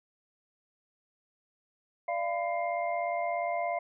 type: tone cluster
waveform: sine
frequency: 591 / 688 / 1007 / 2111 Hz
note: D5 / F5 / B5 / C7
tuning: +11 / -26 / +33 / +15 cents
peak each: -36 / -30 / -39 / -39 dBFS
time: 2.08-3.79 s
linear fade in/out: 5 ms
effects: none